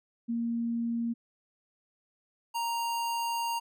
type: tone pair in turn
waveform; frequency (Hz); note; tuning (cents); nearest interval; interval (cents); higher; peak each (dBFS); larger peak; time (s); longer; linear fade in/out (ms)
sine / square; 233.1 / 932.4; A#3 / A#5; 0 / 0; 2 octaves; 2400; second; -28 / -30; first; 0.28-1.14 / 2.54-3.6; second; 20
effects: none